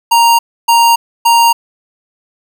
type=tone bursts; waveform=square; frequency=932.3 Hz; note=A#5; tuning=in tune; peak=-6 dBFS; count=3; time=0.11-1.53 s; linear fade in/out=10 ms; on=280 ms; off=290 ms; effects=none